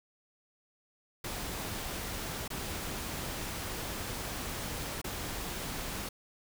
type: noise with dropouts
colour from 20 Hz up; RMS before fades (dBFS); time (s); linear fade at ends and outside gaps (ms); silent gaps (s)
pink; -38; 1.24-6.09; 5; 2.479-2.502 / 5.016-5.042
effects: none